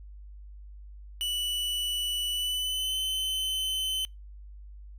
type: tone with pitch glide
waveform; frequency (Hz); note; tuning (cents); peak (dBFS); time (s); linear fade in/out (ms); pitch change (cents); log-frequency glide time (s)
45% pulse; 2960 to 3052; F#7 to G7; 0 to -47; -28; 1.21-4.05; 0; +53; 2.32-2.97
effects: noise-tail reverb RT60 0.2 s tail -26 dB re dry + added 50 Hz sine -43 dBFS peak until 4.98 s